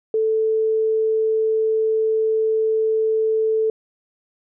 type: tone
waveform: sine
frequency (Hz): 440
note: A4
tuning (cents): 0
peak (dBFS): -16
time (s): 0.14-3.7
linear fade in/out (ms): 2
effects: none